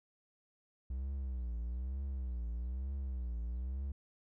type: tone with vibrato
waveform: triangle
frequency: 62.8 Hz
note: B1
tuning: 30 cents sharp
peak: -34 dBFS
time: 0.9-3.92 s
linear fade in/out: 5 ms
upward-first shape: triangle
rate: 1.1 Hz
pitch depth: 170 cents each way
effects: none